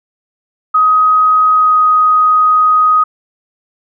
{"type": "tone with pitch glide", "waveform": "sine", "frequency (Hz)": [1259, 1251.7], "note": ["D#6", "D#6"], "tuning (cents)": [20, 10], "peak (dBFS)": -6, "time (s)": [0.74, 3.04], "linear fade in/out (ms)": 10, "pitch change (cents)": -10, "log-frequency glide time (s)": [1.53, 1.76], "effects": []}